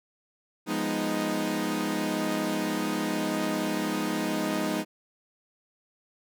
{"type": "chord", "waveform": "sawtooth", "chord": "F half-diminished seventh", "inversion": "none", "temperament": "equal", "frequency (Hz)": [174.61, 207.7, 246.9, 311.1], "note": ["F3", "Ab3", "Cb4", "Eb4"], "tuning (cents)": [0, 0, 0, 0], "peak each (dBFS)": [-32, -28, -30, -26], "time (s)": [0.66, 4.85], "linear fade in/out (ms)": 50, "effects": []}